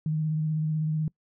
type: tone with vibrato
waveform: sine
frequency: 155.56 Hz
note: D#3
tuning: in tune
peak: -24 dBFS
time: 0.06-1.08 s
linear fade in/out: 2 ms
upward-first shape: sine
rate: 16 Hz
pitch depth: 24 cents each way
effects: noise-tail reverb RT60 0.1 s tail -24 dB re dry